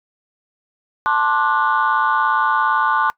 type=chord; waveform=sine; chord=D dominant seventh; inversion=second; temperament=just; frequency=881 / 1057.2 / 1174.7 / 1468.3 Hz; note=A5 / C6 / D6 / F#6; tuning=+2 / +18 / 0 / -14 cents; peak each=-19 dBFS; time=1.06-3.1 s; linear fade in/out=0 ms; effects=noise-tail reverb RT60 0.1 s tail -22 dB re dry + tanh soft clip ceiling -7 dBFS